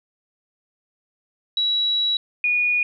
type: tone pair in turn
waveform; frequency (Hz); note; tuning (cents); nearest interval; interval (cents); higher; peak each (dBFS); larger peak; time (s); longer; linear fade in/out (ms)
sine; 3900 / 2453; B7 / D#7; -23 / -25; minor sixth; 802; first; -18 / -17; second; 1.57-2.17 / 2.44-2.83; first; 2
effects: none